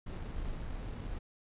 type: noise with sample-and-hold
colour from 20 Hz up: brown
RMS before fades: -39 dBFS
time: 0.06-1.19 s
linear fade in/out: 10 ms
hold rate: 3150 Hz
effects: resampled to 8000 Hz